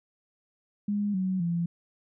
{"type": "tone with pitch steps", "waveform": "sine", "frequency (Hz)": [205.3, 187.18, 170.65], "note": ["G#3", "F#3", "F3"], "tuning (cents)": [-20, 20, -40], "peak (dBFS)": -25, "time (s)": [0.88, 1.66], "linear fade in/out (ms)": 5, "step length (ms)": 260, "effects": []}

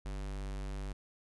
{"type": "tone", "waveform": "square", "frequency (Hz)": 49, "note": "G1", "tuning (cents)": 0, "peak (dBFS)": -38, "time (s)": [0.05, 0.93], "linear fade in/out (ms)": 10, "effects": ["resampled to 24000 Hz"]}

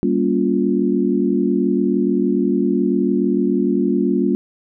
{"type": "chord", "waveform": "sine", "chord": "G half-diminished seventh", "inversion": "none", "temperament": "just", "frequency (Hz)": [196, 235.2, 282.2, 352.8], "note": ["G3", "Bb3", "Db4", "F4"], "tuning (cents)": [0, 16, 31, 18], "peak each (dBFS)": -20, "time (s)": [0.03, 4.35], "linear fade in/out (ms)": 0, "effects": []}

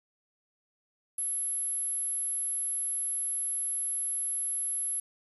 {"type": "tone", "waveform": "sine", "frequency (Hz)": 11175, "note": "F9", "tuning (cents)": 0, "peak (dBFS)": -27, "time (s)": [1.18, 5], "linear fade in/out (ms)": 5, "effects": ["tanh soft clip ceiling -28 dBFS", "9-bit"]}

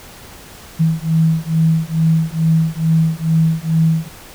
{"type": "beating tone pair", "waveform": "sine", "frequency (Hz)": [160.3, 162.6], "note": ["E3", "E3"], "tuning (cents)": [-48, -23], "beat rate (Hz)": 2.3, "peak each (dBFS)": -15, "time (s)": [0.79, 4.09], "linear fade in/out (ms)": 20, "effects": ["pink hiss -38 dBFS RMS until 4.34 s"]}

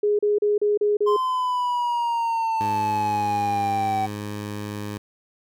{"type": "tone bursts", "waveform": "sine", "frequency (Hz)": 415.3, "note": "G#4", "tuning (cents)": 0, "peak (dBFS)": -17, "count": 6, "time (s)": [0.03, 1.165], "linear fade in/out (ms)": 5, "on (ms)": 160, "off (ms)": 35}
{"type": "exponential sweep", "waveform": "triangle", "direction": "down", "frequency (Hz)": [1046.5, 762], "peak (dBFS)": -19, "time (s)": [1.06, 4.07], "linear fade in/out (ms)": 20}
{"type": "tone", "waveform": "15% pulse", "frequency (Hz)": 103.83, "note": "G#2", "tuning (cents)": 0, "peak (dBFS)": -23, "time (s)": [2.6, 4.98], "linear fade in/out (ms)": 10}
{"effects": []}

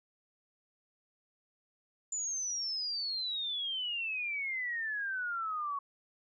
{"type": "exponential sweep", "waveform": "sine", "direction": "down", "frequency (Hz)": [7100, 1107], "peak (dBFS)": -33, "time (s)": [2.12, 5.79], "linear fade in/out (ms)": 5, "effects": []}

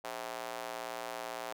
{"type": "tone with high-pass filter", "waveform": "square", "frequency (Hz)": 59, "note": "A#1", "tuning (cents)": 22, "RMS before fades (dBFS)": -41, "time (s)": [0.04, 1.53], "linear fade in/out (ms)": 5, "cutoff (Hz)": 660, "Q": 1.7, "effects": []}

